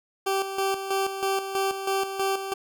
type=tone with tremolo; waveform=20% pulse; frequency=388.5 Hz; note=G4; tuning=16 cents flat; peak=-18 dBFS; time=0.26-2.54 s; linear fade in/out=10 ms; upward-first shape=square; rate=3.1 Hz; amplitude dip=60%; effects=none